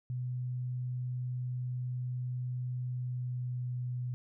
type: tone with pitch glide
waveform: sine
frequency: 125.1 to 124.16 Hz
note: B2 to B2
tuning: +23 to +10 cents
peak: -33 dBFS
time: 0.1-4.14 s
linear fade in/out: 0 ms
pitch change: -13 cents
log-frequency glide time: 2.87-3.68 s
effects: none

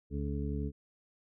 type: harmonic tone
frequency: 71.4 Hz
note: D2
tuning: 48 cents flat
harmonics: 1 / 2 / 3 / 4 / 6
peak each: -35 / -38 / -40 / -41 / -43 dBFS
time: 0.1-0.72 s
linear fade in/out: 50 ms
effects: none

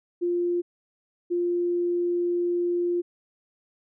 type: tone pair in turn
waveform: sine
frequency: 349.7 / 349.7 Hz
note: F4 / F4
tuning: +2 / +2 cents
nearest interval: unison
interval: 0 cents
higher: neither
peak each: -22 dBFS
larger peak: neither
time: 0.21-0.62 / 1.3-3.02 s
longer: second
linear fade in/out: 20 ms
effects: none

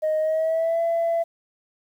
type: tone with pitch glide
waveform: sine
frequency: 622.3 to 670.8 Hz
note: D#5 to E5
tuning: 0 to +30 cents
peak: -18 dBFS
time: 0.02-1.24 s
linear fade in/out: 20 ms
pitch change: +130 cents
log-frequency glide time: 0.19-0.81 s
effects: tanh soft clip ceiling -17 dBFS + 9-bit

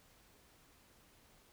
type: silence
effects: pink hiss -66 dBFS RMS until 1.52 s

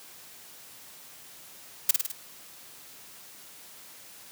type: noise with echo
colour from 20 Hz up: blue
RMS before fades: -18 dBFS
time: 1.89-1.91 s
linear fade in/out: 5 ms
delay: 52 ms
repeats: 4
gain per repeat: -4 dB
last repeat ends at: 2.118 s
effects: white hiss -49 dBFS RMS until 4.31 s + high-pass 80 Hz 12 dB/octave

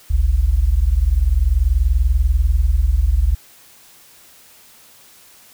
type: tone pair together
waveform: sine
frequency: 49.21 / 69.6 Hz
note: G1 / C#2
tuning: +7 / +8 cents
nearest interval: tritone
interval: 601 cents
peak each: -15 dBFS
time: 0.1-3.35 s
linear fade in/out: 10 ms
effects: white hiss -47 dBFS RMS until 5.53 s

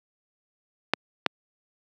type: clicks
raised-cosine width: 0.3 ms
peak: -3 dBFS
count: 2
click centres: 0.936 / 1.263 s
effects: high-pass 200 Hz 12 dB/octave

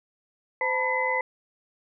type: tone cluster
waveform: sine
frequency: 515 / 889 / 978 / 2026 Hz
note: C5 / A5 / B5 / B6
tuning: -28 / +18 / -17 / +44 cents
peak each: -29 / -30 / -31 / -26 dBFS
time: 0.61-1.21 s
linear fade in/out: 2 ms
effects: none

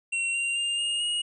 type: tone with pitch steps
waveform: square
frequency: 2733 / 2768 / 2803 / 2839 / 2876 Hz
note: F7 / F7 / F7 / F7 / F#7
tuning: -38 / -16 / +6 / +28 / -50 cents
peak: -26 dBFS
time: 0.12-1.22 s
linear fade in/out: 10 ms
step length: 220 ms
effects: resampled to 24000 Hz

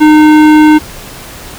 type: tone with hard clipping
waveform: sine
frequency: 305.9 Hz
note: D#4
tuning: 29 cents flat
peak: -3 dBFS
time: 0-0.79 s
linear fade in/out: 20 ms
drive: 15 dB
effects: pink hiss -28 dBFS RMS until 1.58 s

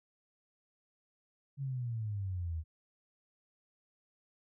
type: exponential sweep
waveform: sine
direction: down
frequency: 141.4 to 77.78 Hz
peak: -34 dBFS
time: 1.57-2.64 s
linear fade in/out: 50 ms
effects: none

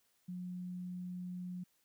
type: tone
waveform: sine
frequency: 180.1 Hz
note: F#3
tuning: 46 cents flat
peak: -40 dBFS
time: 0.28-1.64 s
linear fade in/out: 10 ms
effects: white hiss -75 dBFS RMS until 1.84 s

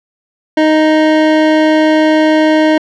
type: tone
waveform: 25% pulse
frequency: 311.1 Hz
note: D#4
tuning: in tune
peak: -3 dBFS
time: 0.57-2.78 s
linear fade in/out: 5 ms
effects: low-pass 3000 Hz 12 dB/octave

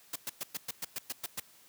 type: noise bursts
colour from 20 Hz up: white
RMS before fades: -36 dBFS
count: 10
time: 0.13-1.4 s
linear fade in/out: 5 ms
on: 28 ms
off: 110 ms
effects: white hiss -60 dBFS RMS until 1.68 s + high-pass 80 Hz 12 dB/octave

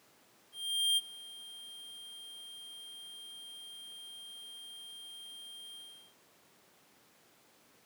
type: tone with ADSR envelope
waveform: square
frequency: 3194 Hz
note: G7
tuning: 32 cents sharp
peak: -26 dBFS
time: 0.52-6.15 s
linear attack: 450 ms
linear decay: 33 ms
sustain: -21 dB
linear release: 390 ms
effects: pink hiss -64 dBFS RMS until 7.85 s + high-pass 200 Hz 12 dB/octave

